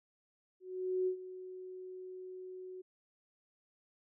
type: tone with ADSR envelope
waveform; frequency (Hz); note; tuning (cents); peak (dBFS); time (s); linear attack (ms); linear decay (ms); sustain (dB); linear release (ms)
sine; 370; F#4; 0; -29; 0.6-2.82; 470; 91; -15; 13
effects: none